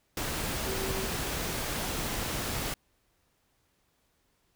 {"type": "tone in noise", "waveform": "sine", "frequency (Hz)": 384, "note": "G4", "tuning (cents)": -36, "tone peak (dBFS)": -36, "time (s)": [0.66, 1.06], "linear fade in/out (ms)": 2, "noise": "pink", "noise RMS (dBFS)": -33, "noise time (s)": [0.17, 2.74], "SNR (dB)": -6, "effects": ["pink hiss -72 dBFS RMS until 4.55 s"]}